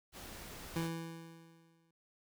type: noise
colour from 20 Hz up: pink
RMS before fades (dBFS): -49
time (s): 0.12-0.9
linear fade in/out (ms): 50
type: tone with exponential decay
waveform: 25% pulse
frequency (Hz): 165.2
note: E3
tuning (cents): +4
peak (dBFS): -29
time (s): 0.76-1.91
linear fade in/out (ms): 2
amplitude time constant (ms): 250
effects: none